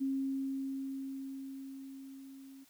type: tone with level ramp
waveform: sine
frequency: 270 Hz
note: C#4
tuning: 45 cents flat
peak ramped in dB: -30 to -50 dBFS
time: 0-2.65 s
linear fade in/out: 20 ms
effects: white hiss -65 dBFS RMS until 2.69 s